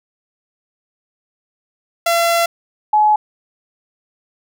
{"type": "tone pair in turn", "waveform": ["sawtooth", "sine"], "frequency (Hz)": [679, 849.1], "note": ["F5", "G#5"], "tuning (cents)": [-49, 38], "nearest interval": "major third", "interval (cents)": 387, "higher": "second", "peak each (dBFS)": -9, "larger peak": "neither", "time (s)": [[2.06, 2.46], [2.93, 3.16]], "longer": "first", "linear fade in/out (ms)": 5, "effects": []}